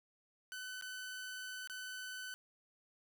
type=tone with dropouts; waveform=sawtooth; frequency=1508 Hz; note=F#6; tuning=32 cents sharp; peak=-40 dBFS; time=0.52-2.34 s; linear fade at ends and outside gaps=0 ms; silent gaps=0.812-0.823 / 1.674-1.698 s; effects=none